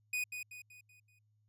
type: tone with echo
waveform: 45% pulse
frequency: 2482 Hz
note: D#7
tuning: 5 cents flat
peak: -33 dBFS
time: 0.13-0.24 s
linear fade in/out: 5 ms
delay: 190 ms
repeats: 5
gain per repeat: -7 dB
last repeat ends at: 1.19 s
effects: added 106 Hz sine -70 dBFS peak until 1.48 s + resampled to 32000 Hz